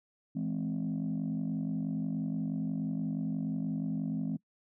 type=chord; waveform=sine; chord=E augmented; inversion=none; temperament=equal with one note detuned; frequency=164.81 / 210.9 / 261.6 Hz; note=E3 / G#3 / B#3; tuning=0 / +27 / 0 cents; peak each=-34 dBFS; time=0.35-4.37 s; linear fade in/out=10 ms; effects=noise-tail reverb RT60 0.1 s tail -23 dB re dry + tanh soft clip ceiling -26 dBFS